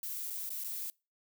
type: noise with dropouts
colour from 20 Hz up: violet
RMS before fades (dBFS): -39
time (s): 0.03-0.9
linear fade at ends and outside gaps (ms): 1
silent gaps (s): 0.301-0.305 / 0.493-0.503 / 0.639-0.644
effects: noise-tail reverb RT60 0.3 s tail -26 dB re dry